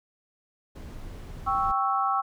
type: noise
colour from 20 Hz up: brown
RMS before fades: -39 dBFS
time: 0.75-1.72 s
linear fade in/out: 10 ms
type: chord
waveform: sine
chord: C# diminished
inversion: second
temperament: equal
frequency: 784 / 1108.7 / 1318.5 Hz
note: G5 / C#6 / E6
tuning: 0 / 0 / 0 cents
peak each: -27 dBFS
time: 1.46-2.22 s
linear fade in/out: 20 ms
effects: none